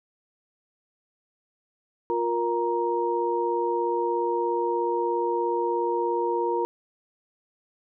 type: tone cluster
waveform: sine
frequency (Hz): 352.6 / 469.5 / 937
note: F4 / A#4 / A#5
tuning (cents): +17 / +12 / +9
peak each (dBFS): -27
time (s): 2.1-6.65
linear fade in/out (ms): 0
effects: none